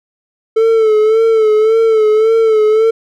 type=tone with vibrato; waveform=triangle; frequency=440 Hz; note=A4; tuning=in tune; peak=-5 dBFS; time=0.56-2.91 s; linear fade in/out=10 ms; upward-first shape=sine; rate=1.8 Hz; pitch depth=52 cents each way; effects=none